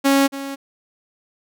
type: tone with echo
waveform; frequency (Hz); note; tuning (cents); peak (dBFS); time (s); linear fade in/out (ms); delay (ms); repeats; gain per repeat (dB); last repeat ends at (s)
sawtooth; 275.3; C#4; -12; -9; 0.04-0.28; 20; 280; 1; -14; 0.56
effects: none